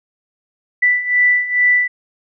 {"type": "beating tone pair", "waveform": "sine", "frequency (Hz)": [1975.5, 1977.8], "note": ["B6", "B6"], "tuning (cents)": [0, 2], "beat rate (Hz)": 2.3, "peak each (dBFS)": [-17, -13], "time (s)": [0.82, 1.88], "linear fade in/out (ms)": 10, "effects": []}